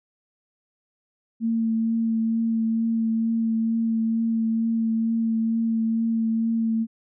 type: tone with vibrato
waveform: sine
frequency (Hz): 226.1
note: A3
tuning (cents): +47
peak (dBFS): -20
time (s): 1.4-6.87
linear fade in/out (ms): 50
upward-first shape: triangle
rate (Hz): 2.2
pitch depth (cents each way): 17
effects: none